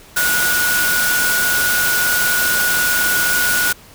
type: tone in noise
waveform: sine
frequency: 1458 Hz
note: F#6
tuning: 26 cents flat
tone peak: -16 dBFS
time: 0.16-3.73 s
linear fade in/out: 10 ms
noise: white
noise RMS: -19 dBFS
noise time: 0.16-3.73 s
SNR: 0 dB
effects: pink hiss -43 dBFS RMS until 3.94 s